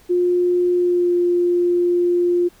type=tone with pitch glide; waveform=sine; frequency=355.6 to 351.3 Hz; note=F4 to F4; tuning=+31 to +10 cents; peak=-14 dBFS; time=0.09-2.49 s; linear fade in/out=20 ms; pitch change=-21 cents; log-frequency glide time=0.74-1.14 s; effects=pink hiss -52 dBFS RMS until 2.6 s